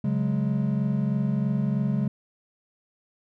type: chord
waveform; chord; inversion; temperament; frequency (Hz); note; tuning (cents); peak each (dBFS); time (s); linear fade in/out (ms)
triangle; C# suspended fourth; none; just; 138.59 / 184.79 / 207.9; C#3 / F#3 / G#3; 0 / -2 / +2; -24 / -27 / -24; 0.04-2.08; 5
effects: none